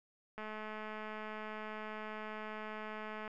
click train, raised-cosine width 0.5 ms, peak -30 dBFS, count 624, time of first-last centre 0.38-3.278 s, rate 215 Hz, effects none

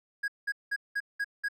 triangle tone bursts, 1647 Hz, G#6, 15 cents flat, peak -26 dBFS, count 6, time 0.23-1.486 s, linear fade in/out 10 ms, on 51 ms, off 190 ms, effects none

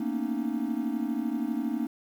triangle tone cluster, 227.9 / 240.5 / 275.5 / 306.5 Hz, A#3 / B3 / C#4 / D#4, -39 / -46 / -11 / -26 cents, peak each -31 dBFS, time 0-1.87 s, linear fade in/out 5 ms, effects 9-bit

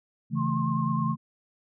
sine chord, A major, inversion first, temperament equal, 138.59 / 164.81 / 220 Hz, C#3 / E3 / A3, 0 / 0 / 0 cents, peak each -29 dBFS, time 0.3-1.17 s, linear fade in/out 50 ms
sine tone with vibrato, 1065 Hz, C6, 30 cents sharp, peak -30 dBFS, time 0.35-1.16 s, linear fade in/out 50 ms, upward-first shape sine, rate 9.6 Hz, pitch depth 33 cents each way
effects none

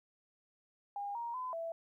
sine tone with pitch steps, 809 / 939 / 1014 / 663 Hz, G#5 / A#5 / B5 / E5, -46 / +12 / +45 / +10 cents, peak -37 dBFS, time 0.96-1.72 s, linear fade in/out 2 ms, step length 190 ms, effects 13-bit

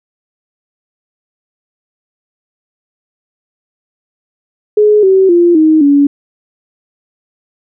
sine tone with pitch steps, 421.2 / 381.8 / 346.1 / 313.7 / 284.4 Hz, G#4 / G4 / F4 / D#4 / C#4, +24 / -46 / -16 / +14 / +45 cents, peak -4 dBFS, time 4.77-6.07 s, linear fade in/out 5 ms, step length 260 ms, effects none

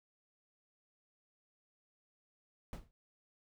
brown noise with exponential decay, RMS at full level -36 dBFS, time 2.73-2.91 s, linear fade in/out 0 ms, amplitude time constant 37 ms, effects none

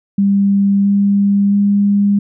sine tone with pitch steps, 198.9 / 200.5 / 202.1 Hz, G3 / G3 / G#3, +25 / +39 / -47 cents, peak -9 dBFS, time 0.18-2.19 s, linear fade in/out 5 ms, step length 670 ms, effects none

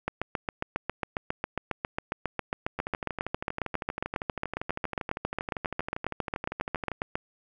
two click trains, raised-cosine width 0.5 ms, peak -17 / -13 dBFS, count 53 / 53, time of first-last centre 2.79-6.917 / 0.08-7.155 s, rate 12.6 / 7.35 Hz, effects none

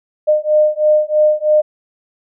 sine beating tone pair, 607 / 610.1 Hz, D#5 / D#5, -43 / -34 cents, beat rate 3.1 Hz, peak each -13 dBFS, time 0.27-1.62 s, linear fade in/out 20 ms, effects none

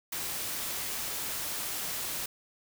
white noise, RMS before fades -35 dBFS, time 0.12-2.26 s, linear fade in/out 5 ms, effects none

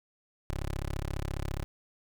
15% pulse tone, 34.65 Hz, C#1, in tune, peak -26 dBFS, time 0.5-1.64 s, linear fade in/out 0 ms, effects none

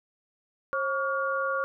sine tone cluster, 538 / 1137 / 1416 Hz, C5 / C#6 / F6, +48 / +44 / +23 cents, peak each -30 dBFS, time 0.73-1.64 s, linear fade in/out 0 ms, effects none

